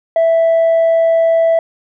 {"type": "tone with tanh clipping", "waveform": "triangle", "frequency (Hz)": 659.3, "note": "E5", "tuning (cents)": 0, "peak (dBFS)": -9, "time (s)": [0.16, 1.59], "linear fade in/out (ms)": 2, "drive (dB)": 6, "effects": []}